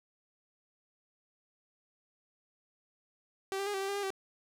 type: tone with pitch steps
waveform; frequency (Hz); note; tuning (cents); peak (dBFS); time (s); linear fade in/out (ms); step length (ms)
sawtooth; 387.3 / 395.8 / 410.9 / 387.1 / 390.8 / 400.6 / 404.2 / 386.1; G4 / G4 / G#4 / G4 / G4 / G4 / G#4 / G4; -21 / +17 / -18 / -22 / -5 / +38 / -47 / -26; -29; 3.52-4.104; 0; 73
effects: low-pass 12000 Hz 12 dB/octave + 11-bit